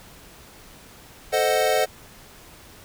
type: chord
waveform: square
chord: A diminished seventh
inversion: none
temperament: equal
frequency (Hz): 440 / 523.3 / 622.3 / 740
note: A4 / C5 / Eb5 / Gb5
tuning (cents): 0 / 0 / 0 / 0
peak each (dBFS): -26 / -25 / -24 / -25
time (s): 1.32-1.86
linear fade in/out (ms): 20
effects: pink hiss -47 dBFS RMS until 2.84 s